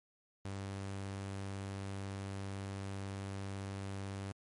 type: tone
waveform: sawtooth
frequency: 98 Hz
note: G2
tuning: in tune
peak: -36 dBFS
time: 0.45-4.32 s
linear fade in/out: 0 ms
effects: MP3 48 kbps